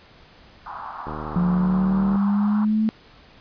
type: band-pass noise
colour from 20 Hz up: white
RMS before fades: -35 dBFS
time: 0.66-2.65 s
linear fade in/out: 2 ms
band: 750 to 1300 Hz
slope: 48 dB/octave
type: click train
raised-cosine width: 2 ms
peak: -20 dBFS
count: 84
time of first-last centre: 1.07-2.158 s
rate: 76.3 Hz
type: exponential sweep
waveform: sine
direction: up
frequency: 176.1 to 220 Hz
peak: -17 dBFS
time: 1.36-2.89 s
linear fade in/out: 0 ms
effects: pink hiss -50 dBFS RMS until 3.4 s + resampled to 11025 Hz